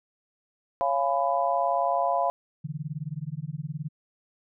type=chord; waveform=sine; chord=C# dominant seventh; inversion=none; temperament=just; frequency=554.4 / 693 / 831.5 / 997.9 Hz; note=C#5 / E#5 / G#5 / B5; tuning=0 / -14 / +2 / +18 cents; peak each=-29 / -25 / -31 / -28 dBFS; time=0.81-2.3 s; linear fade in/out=0 ms
type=tone with tremolo; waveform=sine; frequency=151.3 Hz; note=D#3; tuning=48 cents flat; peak=-27 dBFS; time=2.64-3.89 s; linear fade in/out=10 ms; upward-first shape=sine; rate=19 Hz; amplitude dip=100%
effects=none